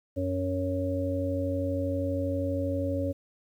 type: harmonic tone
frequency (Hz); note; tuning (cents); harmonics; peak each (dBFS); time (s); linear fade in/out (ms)
92.5; F#2; 0; 1 / 3 / 5 / 6; -31 / -31 / -40 / -31; 0.16-3.13; 20
effects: 10-bit